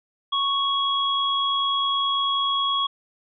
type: tone pair together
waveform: sine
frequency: 1108.7 / 3322 Hz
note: C#6 / G#7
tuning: 0 / 0 cents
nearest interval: octave + perfect fifth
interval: 1900 cents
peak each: -23 dBFS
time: 0.32-2.87 s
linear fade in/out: 10 ms
effects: none